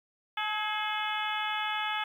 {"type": "harmonic tone with a mistuned harmonic", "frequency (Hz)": 428, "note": "A4", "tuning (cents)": -48, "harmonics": [2, 3, 4, 5, 6, 7, 8], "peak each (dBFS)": [-34, -36, -37, -38, -39, -39, -40], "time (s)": [0.37, 2.04], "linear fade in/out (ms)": 5, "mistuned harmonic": 4, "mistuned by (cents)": -53, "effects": ["10-bit"]}